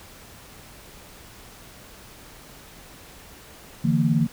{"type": "tone cluster", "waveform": "sine", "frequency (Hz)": [148.7, 166.9, 228.5], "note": ["D3", "E3", "A#3"], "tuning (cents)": [22, 22, -34], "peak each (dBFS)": -22, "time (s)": [3.84, 4.27], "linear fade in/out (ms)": 10, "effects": ["pink hiss -46 dBFS RMS until 4.32 s"]}